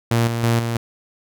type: tone with tremolo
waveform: sawtooth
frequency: 116.54 Hz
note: A#2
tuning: in tune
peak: -11 dBFS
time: 0.11-0.77 s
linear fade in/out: 5 ms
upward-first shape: square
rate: 3.1 Hz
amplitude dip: 50%
effects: none